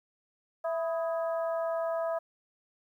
harmonic tone with a mistuned harmonic, 330.3 Hz, E4, 4 cents sharp, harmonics 2 / 3 / 4 / 5, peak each -29 / -40 / -40 / -47 dBFS, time 0.64-2.19 s, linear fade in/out 10 ms, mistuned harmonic 4, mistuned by -82 cents, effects 11-bit

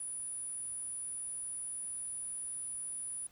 sine tone, 9840 Hz, D#9, 20 cents flat, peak -38 dBFS, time 0-3.27 s, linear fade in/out 5 ms, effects pink hiss -65 dBFS RMS until 3.31 s

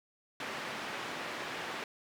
white band-pass noise, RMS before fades -40 dBFS, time 0.4-1.84 s, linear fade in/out 2 ms, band 180 to 2200 Hz, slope 12 dB/octave, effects none

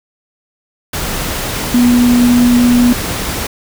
sine tone in noise, 243.1 Hz, B3, 27 cents flat, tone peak -6 dBFS, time 1.74-2.93 s, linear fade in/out 5 ms, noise pink, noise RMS -19 dBFS, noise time 0.93-3.47 s, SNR +10 dB, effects none

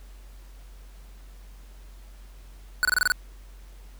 square tone bursts, 1480 Hz, F#6, in tune, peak -19 dBFS, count 7, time 2.83-3.12 s, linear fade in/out 0 ms, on 20 ms, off 25 ms, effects added 46 Hz sine -43 dBFS peak until 3.99 s + pink hiss -57 dBFS RMS until 3.99 s

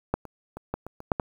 clicks, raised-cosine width 1 ms, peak -9 / -26 / -23 / -14 / -23 / -26 / -7 / -12 dBFS, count 8, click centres 0.14 / 0.253 / 0.57 / 0.74 / 0.866 / 1.004 / 1.118 / 1.198 s, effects 8-bit

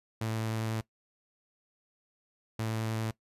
sawtooth tone pair in turn, 111.2 / 111.2 Hz, A2 / A2, +19 / +19 cents, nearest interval unison, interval 0 cents, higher neither, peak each -27 dBFS, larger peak neither, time 0.21-0.81 / 2.59-3.11 s, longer first, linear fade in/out 5 ms, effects noise-tail reverb RT60 0.1 s tail -19 dB re dry + resampled to 32000 Hz

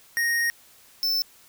square tone pair in turn, 1864.7 / 5297 Hz, A#6 / E8, 0 / +8 cents, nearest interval octave + tritone, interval 1808 cents, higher second, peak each -22 dBFS, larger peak neither, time 0.17-0.5 / 1.03-1.22 s, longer first, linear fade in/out 0 ms, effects white hiss -54 dBFS RMS until 1.48 s

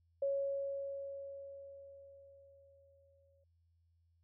sine tone with exponential decay, 554 Hz, C#5, 1 cent flat, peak -31 dBFS, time 0.22-3.44 s, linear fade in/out 5 ms, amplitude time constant 700 ms, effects added 84 Hz sine -70 dBFS peak until 4.23 s

